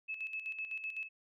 sine tone with tremolo, 2600 Hz, E7, 24 cents flat, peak -36 dBFS, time 0.08-1.09 s, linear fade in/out 20 ms, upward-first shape square, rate 7.9 Hz, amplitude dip 60%, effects none

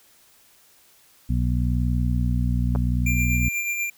harmonic tone, 60.7 Hz, B1, 29 cents flat, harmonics 1 / 2 / 3 / 4, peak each -22 / -24 / -29 / -29 dBFS, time 1.29-3.49 s, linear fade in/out 10 ms
clicks, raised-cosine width 1 ms, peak -17 dBFS, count 2, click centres 2.752 / 2.759 s
square tone with tremolo, 2379 Hz, D7, 22 cents sharp, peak -23 dBFS, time 3.06-3.9 s, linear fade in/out 5 ms, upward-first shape sine, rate 8.2 Hz, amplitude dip 40%
effects white hiss -56 dBFS RMS until 3.97 s

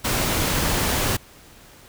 pink noise, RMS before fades -22 dBFS, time 0.04-1.17 s, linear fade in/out 10 ms, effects pink hiss -48 dBFS RMS until 1.88 s

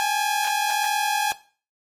sawtooth tone pair together, 810 / 851.5 Hz, G#5 / G#5, -43 / +43 cents, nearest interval minor second, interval 86 cents, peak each -20 dBFS, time 0-1.32 s, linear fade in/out 0 ms, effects noise-tail reverb RT60 0.4 s tail -17 dB re dry + AAC 48 kbps

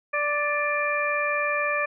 harmonic tone with a mistuned harmonic, 586 Hz, D5, 4 cents flat, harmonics 1 / 2 / 3 / 4, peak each -28 / -28 / -28 / -28 dBFS, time 0.13-1.86 s, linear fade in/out 10 ms, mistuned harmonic 4, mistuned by +28 cents, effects none

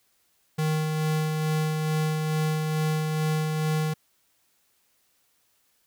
square tone with tremolo, 155.56 Hz, D#3, in tune, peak -23 dBFS, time 0.58-3.94 s, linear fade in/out 10 ms, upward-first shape sine, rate 2.3 Hz, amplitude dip 30%, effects white hiss -68 dBFS RMS until 5.86 s

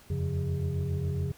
sine tone cluster, 83.9 / 91.1 / 139.1 / 177.1 / 406.9 Hz, E2 / F#2 / C#3 / F3 / G#4, +31 / -26 / +6 / +24 / -35 cents, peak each -35 / -30 / -30 / -37 / -38 dBFS, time 0.1-1.32 s, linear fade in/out 5 ms, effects tanh soft clip ceiling -22 dBFS + pink hiss -56 dBFS RMS until 1.37 s

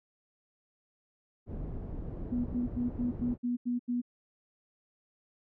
pink low-pass noise, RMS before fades -39 dBFS, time 1.46-3.38 s, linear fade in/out 50 ms, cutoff 350 Hz, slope 12 dB/octave
sine tone bursts, 243.3 Hz, B3, 26 cents flat, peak -28 dBFS, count 8, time 2.31-4.018 s, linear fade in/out 20 ms, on 140 ms, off 84 ms
effects none

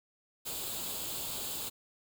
white noise with comb filter, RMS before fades -38 dBFS, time 0.45-1.7 s, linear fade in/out 20 ms, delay 0.26 ms, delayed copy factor +0.65, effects none

